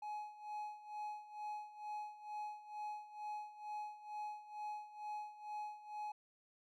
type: tone with tremolo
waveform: triangle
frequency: 842 Hz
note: G#5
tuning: 24 cents sharp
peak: -39 dBFS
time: 0.02-6.12 s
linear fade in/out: 5 ms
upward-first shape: sine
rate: 2.2 Hz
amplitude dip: 80%
effects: none